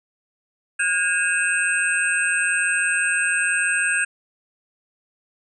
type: tone cluster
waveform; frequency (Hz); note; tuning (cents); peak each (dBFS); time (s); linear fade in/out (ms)
sine; 1444 / 1625 / 2536 / 2702 / 8450; F#6 / G#6 / D#7 / E7 / C9; -43 / -38 / +32 / +42 / +16; -26 / -21 / -27 / -30 / -25; 0.79-4.05; 10
effects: none